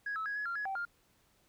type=tone with pitch steps; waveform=sine; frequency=1659 / 1301 / 1658 / 1689 / 1385 / 1682 / 775 / 1403 Hz; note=G#6 / E6 / G#6 / G#6 / F6 / G#6 / G5 / F6; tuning=-2 / -23 / -3 / +29 / -15 / +22 / -20 / +8 cents; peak=-33 dBFS; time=0.06-0.852 s; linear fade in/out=5 ms; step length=99 ms; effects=tanh soft clip ceiling -30 dBFS + pink hiss -70 dBFS RMS until 1.48 s